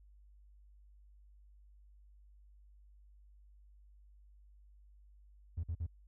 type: tone bursts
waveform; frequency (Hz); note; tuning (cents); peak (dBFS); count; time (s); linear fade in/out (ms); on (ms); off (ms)
triangle; 82.41; E2; 0; -31; 3; 5.57-5.866; 10; 66; 49
effects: tanh soft clip ceiling -31 dBFS + added 50 Hz sine -58 dBFS peak until 6.07 s